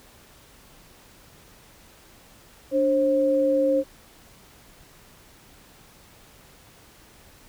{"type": "tone pair together", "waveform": "sine", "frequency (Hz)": [292.5, 534], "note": ["D4", "C5"], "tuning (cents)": [-7, 35], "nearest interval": "minor seventh", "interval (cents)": 1042, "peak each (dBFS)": [-24, -19], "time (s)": [2.71, 3.84], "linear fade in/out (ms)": 50, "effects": ["pink hiss -52 dBFS RMS until 7.48 s"]}